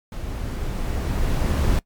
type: noise with level ramp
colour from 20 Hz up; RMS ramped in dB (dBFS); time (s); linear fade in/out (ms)
brown; -30 to -18; 0.12-1.79; 2
effects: noise-tail reverb RT60 0.1 s tail -22 dB re dry + MP3 96 kbps